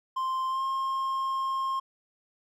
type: tone with pitch glide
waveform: triangle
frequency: 1046.5 to 1067.3 Hz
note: C6 to C6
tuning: 0 to +34 cents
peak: -25 dBFS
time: 0.16-1.8 s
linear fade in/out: 10 ms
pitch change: +34 cents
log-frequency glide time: 0.48-0.63 s
effects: none